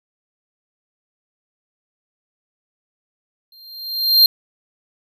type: tone with exponential growth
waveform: square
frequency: 4186 Hz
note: C8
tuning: in tune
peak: -6 dBFS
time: 3.52-4.26 s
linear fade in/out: 2 ms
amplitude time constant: 160 ms
effects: none